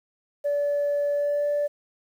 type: tone with pitch glide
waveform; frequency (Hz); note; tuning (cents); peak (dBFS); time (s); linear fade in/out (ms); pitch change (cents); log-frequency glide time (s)
sine; 577 to 583; D5 to D5; -31 to -13; -20; 0.44-1.68; 20; +18; 1.13-1.47
effects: tanh soft clip ceiling -19 dBFS + 9-bit